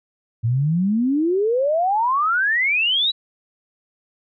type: exponential sweep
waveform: sine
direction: up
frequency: 110 to 3985 Hz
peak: -16 dBFS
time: 0.43-3.12 s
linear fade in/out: 20 ms
effects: none